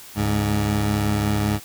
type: tone pair together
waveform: 20% pulse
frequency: 70.99 / 103.83 Hz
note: C#2 / G#2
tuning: +42 / 0 cents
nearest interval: perfect fifth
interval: 658 cents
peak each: -22 / -15 dBFS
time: 0.15-1.6 s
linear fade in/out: 50 ms
effects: white hiss -42 dBFS RMS until 1.64 s